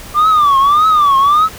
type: tone with vibrato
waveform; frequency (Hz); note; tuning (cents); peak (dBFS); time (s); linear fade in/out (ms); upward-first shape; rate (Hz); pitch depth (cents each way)
sine; 1177; D6; +3; -4; 0.14-1.49; 50; triangle; 1.7; 170
effects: tanh soft clip ceiling -6 dBFS + pink hiss -32 dBFS RMS until 1.58 s